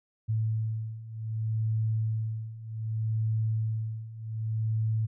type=beating tone pair; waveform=sine; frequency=110 / 110.65 Hz; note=A2 / A2; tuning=0 / +10 cents; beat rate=0.65 Hz; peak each=-32 / -29 dBFS; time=0.28-5.07 s; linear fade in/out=20 ms; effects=none